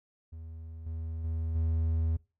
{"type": "tone with level steps", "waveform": "triangle", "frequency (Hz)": 81, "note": "E2", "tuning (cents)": -30, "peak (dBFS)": [-39, -32, -28, -24], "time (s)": [0.32, 2.17], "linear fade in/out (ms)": 10, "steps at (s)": [0.86, 1.24, 1.55], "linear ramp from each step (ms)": 5, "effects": ["noise-tail reverb RT60 0.3 s tail -23 dB re dry"]}